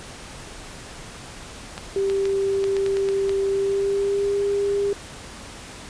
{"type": "clicks", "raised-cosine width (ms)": 0.2, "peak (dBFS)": -15, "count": 9, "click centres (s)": [1.779, 2.099, 2.255, 2.641, 2.767, 2.863, 2.97, 3.088, 3.294]}
{"type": "tone with pitch glide", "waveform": "sine", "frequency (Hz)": [392, 401.9], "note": ["G4", "G4"], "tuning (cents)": [0, 43], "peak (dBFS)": -19, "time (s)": [1.96, 4.93], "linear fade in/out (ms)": 2, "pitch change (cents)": 43, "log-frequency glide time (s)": [3.5, 4.35]}
{"effects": ["pink hiss -39 dBFS RMS until 5.89 s", "resampled to 22050 Hz"]}